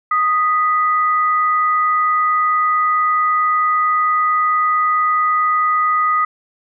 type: tone pair together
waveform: sine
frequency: 1244.5 / 1975.5 Hz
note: D#6 / B6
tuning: 0 / 0 cents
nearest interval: minor sixth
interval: 800 cents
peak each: -13 / -23 dBFS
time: 0.11-6.25 s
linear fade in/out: 5 ms
effects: none